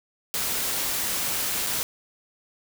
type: noise with dropouts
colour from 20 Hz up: white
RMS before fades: -27 dBFS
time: 0.34-1.83 s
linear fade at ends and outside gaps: 0 ms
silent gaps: 1.666-1.67 s
effects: none